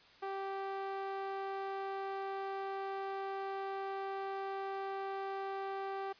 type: tone with band-pass filter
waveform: sawtooth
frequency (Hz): 390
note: G4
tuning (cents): -9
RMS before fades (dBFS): -40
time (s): 0.22-6.13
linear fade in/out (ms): 10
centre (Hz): 810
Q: 1.1
effects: white hiss -61 dBFS RMS until 6.19 s + resampled to 11025 Hz